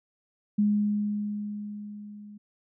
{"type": "tone with level ramp", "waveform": "sine", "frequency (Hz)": 207.7, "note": "G#3", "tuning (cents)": 0, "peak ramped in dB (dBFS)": [-19, -43], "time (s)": [0.58, 2.38], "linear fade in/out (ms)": 10, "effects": []}